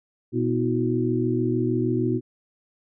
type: tone cluster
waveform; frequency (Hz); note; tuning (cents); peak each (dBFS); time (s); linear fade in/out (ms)
sine; 121.5 / 247.1 / 321 / 367.5; B2 / B3 / E4 / F#4; -28 / +1 / -46 / -12; -26; 0.32-2.21; 50
effects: none